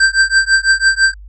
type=tone with tremolo; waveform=square; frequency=1568 Hz; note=G6; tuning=in tune; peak=-6 dBFS; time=0-1.14 s; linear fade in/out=5 ms; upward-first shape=triangle; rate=6 Hz; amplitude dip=100%; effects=added 50 Hz sine -32 dBFS peak until 1.28 s + resampled to 22050 Hz